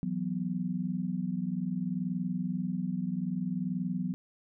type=chord; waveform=sine; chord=E suspended second; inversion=none; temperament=just; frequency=164.81 / 185.42 / 247.2 Hz; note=E3 / F#3 / B3; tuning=0 / +4 / +2 cents; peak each=-36 / -32 / -36 dBFS; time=0.03-4.14 s; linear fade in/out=0 ms; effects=none